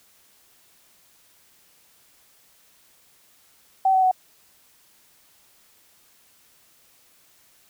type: tone with pitch steps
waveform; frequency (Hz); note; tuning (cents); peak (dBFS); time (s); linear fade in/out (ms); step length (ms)
sine; 766 / 755 / 744.2; G5 / F#5 / F#5; -40 / +35 / +10; -15; 3.85-4.114; 5; 88
effects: white hiss -58 dBFS RMS until 7.69 s